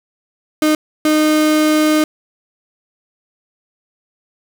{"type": "tone bursts at uneven times", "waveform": "35% pulse", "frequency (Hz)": 307.4, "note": "D#4", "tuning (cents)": -21, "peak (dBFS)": -9, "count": 2, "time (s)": [[0.62, 0.75], [1.05, 2.04]], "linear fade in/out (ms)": 2, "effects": []}